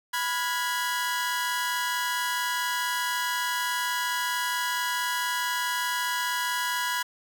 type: chord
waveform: sawtooth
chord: F diminished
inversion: second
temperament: equal with one note detuned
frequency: 987.8 / 1429.6 / 1661.2 Hz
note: Cb6 / F6 / Ab6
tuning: 0 / +40 / 0 cents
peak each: -25 / -31 / -27 dBFS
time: 0.13-7.03 s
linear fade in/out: 10 ms
effects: none